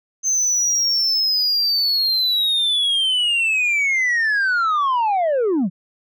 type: linear sweep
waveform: sine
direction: down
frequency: 6272 to 159.4 Hz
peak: -13 dBFS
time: 0.23-5.7 s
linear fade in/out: 50 ms
effects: tanh soft clip ceiling -15 dBFS